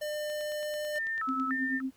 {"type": "tone", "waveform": "square", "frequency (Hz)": 601, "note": "D5", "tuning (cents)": 40, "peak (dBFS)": -33, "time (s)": [0.01, 0.99], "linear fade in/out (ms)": 10}
{"type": "click train", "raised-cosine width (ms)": 0.2, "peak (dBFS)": -32, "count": 11, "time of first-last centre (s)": [0.3, 1.399], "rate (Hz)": 9.1}
{"type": "tone with vibrato", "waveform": "sine", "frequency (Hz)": 1533, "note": "G6", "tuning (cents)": -39, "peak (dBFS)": -30, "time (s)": [0.92, 1.82], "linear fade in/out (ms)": 50, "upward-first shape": "square", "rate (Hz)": 1.7, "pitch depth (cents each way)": 280}
{"type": "tone with tremolo", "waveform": "sine", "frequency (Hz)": 263.5, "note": "C4", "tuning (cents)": 12, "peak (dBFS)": -28, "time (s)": [1.27, 1.91], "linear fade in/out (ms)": 20, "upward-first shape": "triangle", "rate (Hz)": 9, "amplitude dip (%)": 75}
{"effects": ["pink hiss -65 dBFS RMS until 1.96 s"]}